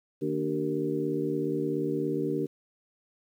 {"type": "harmonic tone with a mistuned harmonic", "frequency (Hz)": 77, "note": "D#2", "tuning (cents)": -17, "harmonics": [2, 3, 4, 5, 6], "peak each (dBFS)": [-35, -37, -31, -31, -34], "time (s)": [0.21, 2.47], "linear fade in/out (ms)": 20, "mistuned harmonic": 4, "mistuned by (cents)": -74, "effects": ["10-bit"]}